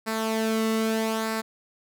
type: tone with flanger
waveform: sawtooth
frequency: 221.7 Hz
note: A3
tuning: 13 cents sharp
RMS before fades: -26 dBFS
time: 0.06-1.42 s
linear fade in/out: 20 ms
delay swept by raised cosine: 0.31 to 1.24 ms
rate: 0.79 Hz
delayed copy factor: -0.55
effects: none